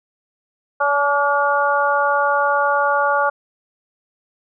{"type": "harmonic tone with a mistuned harmonic", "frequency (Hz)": 285.1, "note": "C#4", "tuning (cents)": 49, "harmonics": [2, 3, 4, 5], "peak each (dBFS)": [-20, -20, -20, -20], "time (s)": [0.8, 3.3], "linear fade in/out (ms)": 10, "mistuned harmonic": 4, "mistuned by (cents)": 17, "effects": []}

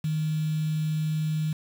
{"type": "tone with quantisation", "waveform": "sine", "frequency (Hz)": 155.56, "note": "D#3", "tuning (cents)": 0, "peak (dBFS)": -24, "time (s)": [0.04, 1.53], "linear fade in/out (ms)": 5, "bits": 7, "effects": []}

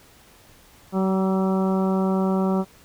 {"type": "harmonic tone with a mistuned harmonic", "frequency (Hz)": 190, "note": "F#3", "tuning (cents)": 46, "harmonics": [1, 2, 3, 4, 5, 6, 7], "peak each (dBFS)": [-20, -26, -30, -32, -34, -36, -37], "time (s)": [0.92, 2.65], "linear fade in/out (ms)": 50, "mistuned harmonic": 6, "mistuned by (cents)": 27, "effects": ["pink hiss -52 dBFS RMS until 2.84 s"]}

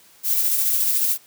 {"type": "noise with tremolo", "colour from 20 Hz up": "violet", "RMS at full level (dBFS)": -19, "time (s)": [0.23, 1.18], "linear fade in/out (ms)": 50, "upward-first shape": "square", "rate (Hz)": 14, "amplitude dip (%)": 25, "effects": ["white hiss -52 dBFS RMS until 1.26 s", "high-pass 100 Hz 12 dB/octave"]}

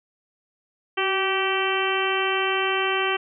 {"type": "harmonic tone with a mistuned harmonic", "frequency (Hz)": 386.6, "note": "G4", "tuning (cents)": -24, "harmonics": [1, 2, 3, 4, 5, 6, 7, 8], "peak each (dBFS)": [-26, -30, -28, -30, -31, -31, -29, -30], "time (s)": [0.97, 3.17], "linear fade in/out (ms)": 10, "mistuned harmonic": 1, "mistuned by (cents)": -33, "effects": []}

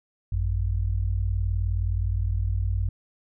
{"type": "tone pair together", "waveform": "sine", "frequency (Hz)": [53.15, 92.5], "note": ["G#1", "F#2"], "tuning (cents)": [41, 0], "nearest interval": "minor seventh", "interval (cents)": 959, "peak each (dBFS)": -25, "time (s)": [0.32, 2.89], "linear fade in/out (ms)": 5, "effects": []}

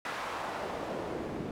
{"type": "noise with band-pass filter sweep", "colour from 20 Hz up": "pink", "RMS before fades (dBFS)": -37, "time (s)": [0.05, 1.51], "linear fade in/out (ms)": 2, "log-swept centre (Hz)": [1300, 290], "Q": 1.1, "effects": []}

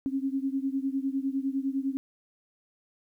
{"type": "beating tone pair", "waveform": "sine", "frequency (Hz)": [267.2, 277.1], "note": ["C4", "C#4"], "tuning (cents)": [36, -1], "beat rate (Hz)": 9.9, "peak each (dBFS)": [-29, -31], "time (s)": [0.06, 1.97], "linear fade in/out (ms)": 0, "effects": ["11-bit"]}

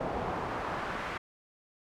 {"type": "noise with band-pass filter sweep", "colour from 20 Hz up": "brown", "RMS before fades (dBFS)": -35, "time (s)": [0, 1.18], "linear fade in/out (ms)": 10, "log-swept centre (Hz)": [710, 1600], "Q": 1.2, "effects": []}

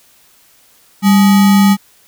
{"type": "tone with sample-and-hold", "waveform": "sine", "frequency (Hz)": 198.1, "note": "G3", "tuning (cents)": 18, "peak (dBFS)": -5, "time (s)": [1.02, 1.77], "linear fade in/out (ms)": 50, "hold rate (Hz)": 1050, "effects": ["white hiss -49 dBFS RMS until 2.07 s"]}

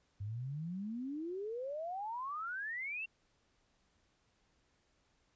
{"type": "exponential sweep", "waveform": "sine", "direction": "up", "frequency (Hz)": [97.1, 2758], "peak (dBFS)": -38, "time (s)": [0.2, 3.06], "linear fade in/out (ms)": 10, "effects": ["pink hiss -75 dBFS RMS until 5.35 s", "resampled to 16000 Hz"]}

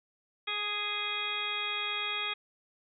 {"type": "harmonic tone", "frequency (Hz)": 415.3, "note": "G#4", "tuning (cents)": 0, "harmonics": [1, 2, 3, 4, 5, 6, 8, 9], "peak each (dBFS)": [-47, -46, -39, -44, -40, -36, -36, -41], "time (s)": [0.47, 2.34], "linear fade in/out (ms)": 10, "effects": []}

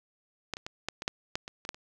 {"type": "clicks", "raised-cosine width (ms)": 0.2, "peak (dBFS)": [-15, -23, -20, -14, -20, -11, -13, -23, -23, -14, -30], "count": 11, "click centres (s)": [0.537, 0.569, 0.665, 0.886, 1.021, 1.079, 1.355, 1.479, 1.651, 1.691, 1.745], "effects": []}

